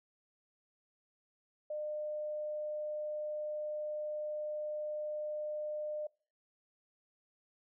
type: tone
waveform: sine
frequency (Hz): 604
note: D5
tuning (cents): +48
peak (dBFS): -36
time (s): 1.7-6.07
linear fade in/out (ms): 5
effects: noise-tail reverb RT60 0.4 s tail -25 dB re dry